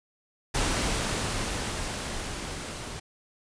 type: noise with level ramp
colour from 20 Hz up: pink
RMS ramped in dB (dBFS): -26 to -38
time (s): 0.54-3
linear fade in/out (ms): 10
effects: resampled to 22050 Hz